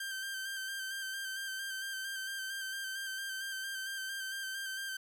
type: tone with vibrato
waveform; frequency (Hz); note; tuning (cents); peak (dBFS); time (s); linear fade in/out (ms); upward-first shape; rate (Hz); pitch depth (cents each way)
sawtooth; 1568; G6; 0; -34; 0-4.97; 5; square; 4.4; 24
effects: none